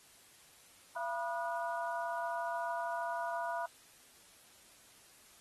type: harmonic tone with a mistuned harmonic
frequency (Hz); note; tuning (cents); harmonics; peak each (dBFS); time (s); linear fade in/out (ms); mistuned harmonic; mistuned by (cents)
242.9; B3; -29; 3 / 4 / 5 / 6; -38 / -38 / -46 / -43; 0.96-3.66; 5; 3; -120
effects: white hiss -61 dBFS RMS until 5.4 s + AAC 32 kbps